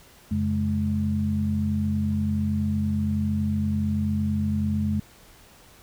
sine tone cluster, 90 / 138.9 / 211.3 Hz, F#2 / C#3 / G#3, -47 / +4 / +30 cents, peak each -26 / -32 / -24 dBFS, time 0.31-5 s, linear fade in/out 5 ms, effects pink hiss -52 dBFS RMS until 5.82 s

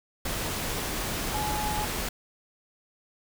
sine tone in noise, 844 Hz, G#5, 28 cents sharp, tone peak -30 dBFS, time 1.34-1.85 s, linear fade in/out 5 ms, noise pink, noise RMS -31 dBFS, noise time 0.25-2.09 s, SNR -2 dB, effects none

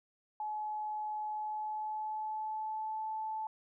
sine tone with pitch glide, 852 to 872.4 Hz, G#5 to A5, +44 to -15 cents, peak -35 dBFS, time 0.4-3.47 s, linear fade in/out 2 ms, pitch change +41 cents, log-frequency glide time 1.27-3.09 s, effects none

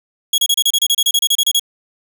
sawtooth tone bursts, 3322 Hz, G#7, in tune, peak -8 dBFS, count 16, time 0.33-1.596 s, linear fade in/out 5 ms, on 51 ms, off 30 ms, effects none

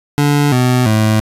25% pulse tone with pitch steps, 145.1 / 125.59 / 108.7 Hz, D3 / B2 / A2, -21 / +29 / -21 cents, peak -6 dBFS, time 0.18-1.2 s, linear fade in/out 0 ms, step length 340 ms, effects resampled to 32000 Hz + 8-bit

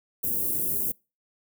white band-stop noise, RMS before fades -27 dBFS, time 0.23-0.92 s, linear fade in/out 10 ms, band 430 to 11000 Hz, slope 24 dB/octave, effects noise-tail reverb RT60 0.3 s tail -26 dB re dry + high-pass 80 Hz 12 dB/octave

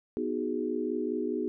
sine chord, G# minor seventh, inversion first, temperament equal, 246.9 / 311.1 / 370 / 415.3 Hz, B3 / D#4 / F#4 / G#4, 0 / 0 / 0 / 0 cents, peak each -34 dBFS, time 0.17-1.48 s, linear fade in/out 0 ms, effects none

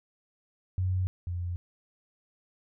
sine tone pair in turn, 92.5 / 88.02 Hz, F#2 / F2, 0 / +14 cents, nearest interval minor second, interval 86 cents, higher first, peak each -25 / -30 dBFS, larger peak first, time 0.78-1.07 / 1.27-1.56 s, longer neither, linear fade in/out 0 ms, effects none

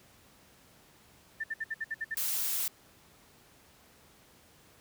sine tone bursts, 1784 Hz, A6, 23 cents sharp, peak -31 dBFS, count 8, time 1.4-2.147 s, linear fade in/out 10 ms, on 40 ms, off 61 ms
blue noise, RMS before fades -32 dBFS, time 2.17-2.68 s, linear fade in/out 2 ms
effects pink hiss -60 dBFS RMS until 4.8 s + high-pass 60 Hz 12 dB/octave

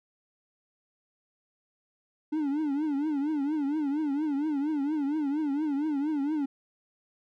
triangle tone with vibrato, 293.7 Hz, D4, in tune, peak -24 dBFS, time 2.32-6.46 s, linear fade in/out 10 ms, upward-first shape triangle, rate 4.3 Hz, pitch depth 150 cents each way, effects none

